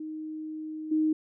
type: tone with level steps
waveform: sine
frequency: 311.5 Hz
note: D#4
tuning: 2 cents sharp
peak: -34 / -22 dBFS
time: 0-1.13 s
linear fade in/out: 5 ms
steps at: 0.91 s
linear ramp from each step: 10 ms
effects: none